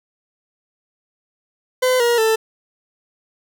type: tone with pitch steps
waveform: 40% pulse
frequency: 509 / 474.9 / 443.1 Hz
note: C5 / A#4 / A4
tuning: -48 / +32 / +12 cents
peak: -13 dBFS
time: 1.82-2.36 s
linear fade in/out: 10 ms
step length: 180 ms
effects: none